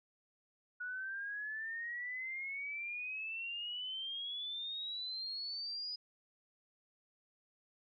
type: exponential sweep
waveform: sine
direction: up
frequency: 1459 to 4978 Hz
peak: -39 dBFS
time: 0.8-5.96 s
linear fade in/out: 10 ms
effects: none